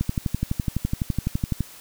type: click train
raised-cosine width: 5 ms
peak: -10 dBFS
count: 20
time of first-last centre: 0.01-1.607 s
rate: 11.9 Hz
effects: white hiss -45 dBFS RMS until 1.8 s